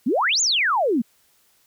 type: exponential two-way sweep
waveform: sine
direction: up then down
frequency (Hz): 209.8 to 7360 to 209.8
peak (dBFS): -17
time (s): 0.06-1.02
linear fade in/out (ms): 10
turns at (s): 0.41
effects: white hiss -61 dBFS RMS until 1.66 s